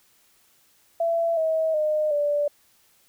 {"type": "tone with pitch steps", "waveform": "sine", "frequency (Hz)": [670, 640.1, 611.6, 584.3], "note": ["E5", "D#5", "D#5", "D5"], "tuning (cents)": [28, 49, -30, -9], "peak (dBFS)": -20, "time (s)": [1, 2.48], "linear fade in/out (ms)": 5, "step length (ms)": 370, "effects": ["white hiss -61 dBFS RMS until 3.08 s"]}